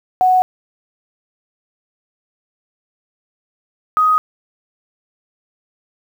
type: tone pair in turn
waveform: sine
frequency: 740 / 1252.8 Hz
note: F#5 / D#6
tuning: 0 / +11 cents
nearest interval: major sixth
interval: 911 cents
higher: second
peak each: -9 / -10 dBFS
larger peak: first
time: 0.21-0.42 / 3.97-4.18 s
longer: neither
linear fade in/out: 0 ms
effects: 7-bit